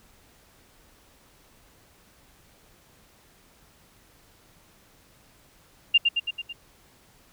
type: tone with echo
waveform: sine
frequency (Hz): 2794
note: F7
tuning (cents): 0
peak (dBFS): -13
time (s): 5.94-5.98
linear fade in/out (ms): 10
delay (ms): 110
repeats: 5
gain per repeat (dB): -4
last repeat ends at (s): 6.53
effects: pink hiss -58 dBFS RMS until 7.32 s